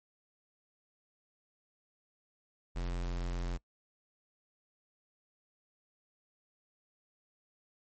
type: tone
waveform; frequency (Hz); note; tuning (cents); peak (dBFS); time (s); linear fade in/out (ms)
square; 43.78; F1; +5; -34; 2.75-3.58; 20
effects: noise-tail reverb RT60 0.1 s tail -24 dB re dry + MP3 32 kbps